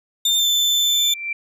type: tone with pitch glide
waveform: 35% pulse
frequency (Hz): 3603 to 3533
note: A7 to A7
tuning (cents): +40 to +6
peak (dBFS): -14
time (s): 0.25-1.14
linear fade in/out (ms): 5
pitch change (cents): -34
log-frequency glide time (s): 0.37-0.47
type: tone with exponential growth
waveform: sine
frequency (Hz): 2349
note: D7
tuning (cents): 0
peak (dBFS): -20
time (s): 0.73-1.33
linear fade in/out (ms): 5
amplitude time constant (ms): 130
effects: none